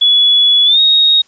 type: tone with pitch glide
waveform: sine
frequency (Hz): 3400 to 3751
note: G#7 to A#7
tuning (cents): +40 to +10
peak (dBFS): -6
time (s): 0.01-1.22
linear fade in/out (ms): 10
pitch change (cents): +170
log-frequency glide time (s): 0.65-0.8
effects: white hiss -51 dBFS RMS until 1.27 s + resampled to 16000 Hz